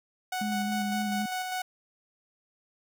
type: tone with tremolo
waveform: sawtooth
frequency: 740 Hz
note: F#5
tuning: in tune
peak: -26 dBFS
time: 0.32-1.62 s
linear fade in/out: 5 ms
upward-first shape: square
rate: 5 Hz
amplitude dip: 30%
type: tone with vibrato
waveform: sine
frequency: 207.7 Hz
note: G#3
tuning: in tune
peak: -29 dBFS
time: 0.41-1.26 s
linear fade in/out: 5 ms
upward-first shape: square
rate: 3.8 Hz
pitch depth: 21 cents each way
effects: none